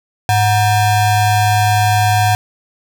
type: ring-modulated tone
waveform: square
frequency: 420.2 Hz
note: G#4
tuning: 20 cents sharp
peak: -8 dBFS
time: 0.29-2.35 s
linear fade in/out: 0 ms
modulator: 316 Hz
effects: none